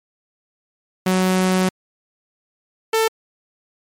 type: tone pair in turn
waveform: sawtooth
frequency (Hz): 185.8 / 445.2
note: F#3 / A4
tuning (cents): +7 / +20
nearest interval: octave + minor third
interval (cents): 1513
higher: second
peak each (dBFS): -11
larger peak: neither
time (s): 1.06-1.69 / 2.93-3.08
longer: first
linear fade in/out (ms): 5
effects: MP3 64 kbps